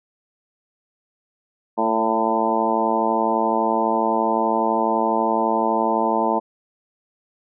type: harmonic tone with a mistuned harmonic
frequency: 111.9 Hz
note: A2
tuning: 30 cents sharp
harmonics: 2 / 3 / 4 / 5 / 6 / 7 / 8 / 9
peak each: -26 / -26 / -27 / -27 / -25 / -27 / -22 / -27 dBFS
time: 1.77-6.4 s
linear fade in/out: 20 ms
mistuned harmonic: 5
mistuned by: +19 cents
effects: none